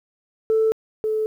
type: tone pair in turn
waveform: sine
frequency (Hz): 441.5 / 434.2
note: A4 / A4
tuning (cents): +6 / -23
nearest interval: unison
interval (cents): 29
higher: first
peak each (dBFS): -14 / -19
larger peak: first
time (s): 0.5-0.72 / 1.04-1.26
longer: neither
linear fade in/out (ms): 0
effects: tanh soft clip ceiling -12 dBFS + 9-bit